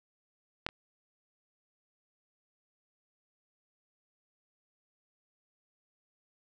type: clicks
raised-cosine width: 0.3 ms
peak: -13 / -27 dBFS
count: 2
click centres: 0.665 / 0.689 s
effects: none